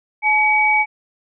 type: tone pair together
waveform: sine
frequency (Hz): 854.6 / 2267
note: G#5 / C#7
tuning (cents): +49 / +38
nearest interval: octave + perfect fourth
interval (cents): 1689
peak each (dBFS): -17 / -14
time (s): 0.22-0.86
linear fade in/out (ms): 50
effects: none